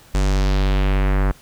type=tone with low-pass filter sweep; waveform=square; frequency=48.32 Hz; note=G1; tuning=24 cents flat; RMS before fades=-17 dBFS; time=0.14-1.32 s; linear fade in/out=10 ms; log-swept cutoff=8200 to 1500 Hz; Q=1.6; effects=pink hiss -48 dBFS RMS until 1.41 s